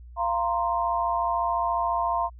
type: chord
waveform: sine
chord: F suspended fourth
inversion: none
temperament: equal with one note detuned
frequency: 690 / 932.3 / 1046.5 Hz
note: F5 / Bb5 / C6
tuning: -21 / 0 / 0 cents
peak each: -27 dBFS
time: 0.16-2.3 s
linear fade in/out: 50 ms
effects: added 60 Hz sine -42 dBFS peak until 2.39 s